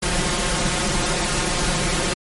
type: noise with comb filter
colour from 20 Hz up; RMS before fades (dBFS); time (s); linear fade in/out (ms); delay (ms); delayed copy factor
pink; -21; 0.02-2.14; 10; 5.6; +1
effects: MP3 48 kbps